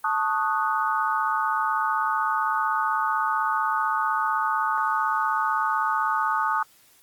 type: chord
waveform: sine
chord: D# half-diminished seventh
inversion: second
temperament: equal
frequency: 880 / 1108.7 / 1244.5 / 1480 Hz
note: A5 / C#6 / D#6 / F#6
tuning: 0 / 0 / 0 / 0 cents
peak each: -26 / -29 / -25 / -29 dBFS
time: 0.04-6.63 s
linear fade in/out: 5 ms
effects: white hiss -57 dBFS RMS until 7.02 s + Opus 32 kbps